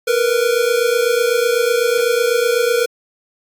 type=tone pair together; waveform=square; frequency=462.4 / 490.4 Hz; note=A#4 / B4; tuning=-14 / -12 cents; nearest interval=minor second; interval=102 cents; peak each=-17 dBFS; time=0.07-2.86 s; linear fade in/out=10 ms; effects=AAC 64 kbps